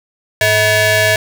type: ring-modulated tone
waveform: sawtooth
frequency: 538 Hz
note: C5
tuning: 48 cents sharp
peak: -3 dBFS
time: 0.41-1.16 s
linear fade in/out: 2 ms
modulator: 1180 Hz
effects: none